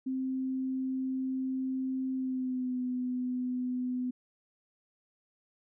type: tone with pitch glide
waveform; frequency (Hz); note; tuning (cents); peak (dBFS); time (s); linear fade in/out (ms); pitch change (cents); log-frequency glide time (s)
sine; 261.6 to 250.9; C4 to B3; 0 to +28; -30; 0.06-4.11; 10; -72; 2.14-2.8
effects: none